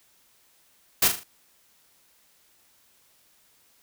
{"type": "noise with echo", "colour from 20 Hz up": "white", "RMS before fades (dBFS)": -19, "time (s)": [1.02, 1.08], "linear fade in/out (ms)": 5, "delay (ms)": 39, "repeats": 4, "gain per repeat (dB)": -7, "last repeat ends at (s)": 1.236, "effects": ["white hiss -62 dBFS RMS until 3.82 s"]}